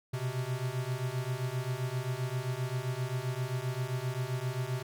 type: beating tone pair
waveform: square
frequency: 123.47 / 131.07 Hz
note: B2 / C3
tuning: 0 / +3 cents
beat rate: 7.6 Hz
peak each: -36 / -35 dBFS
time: 0.13-4.83 s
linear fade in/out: 10 ms
effects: none